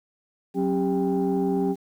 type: tone cluster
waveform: sine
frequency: 185.5 / 270.2 / 396.1 / 792 Hz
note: F#3 / C#4 / G4 / G5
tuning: +5 / -44 / +18 / +18 cents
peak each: -25 / -25 / -24 / -32 dBFS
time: 0.54-1.76 s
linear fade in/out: 50 ms
effects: tanh soft clip ceiling -14 dBFS + 9-bit